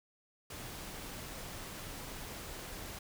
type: noise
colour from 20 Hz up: pink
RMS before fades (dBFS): -45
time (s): 0.5-2.99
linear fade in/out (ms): 5
effects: none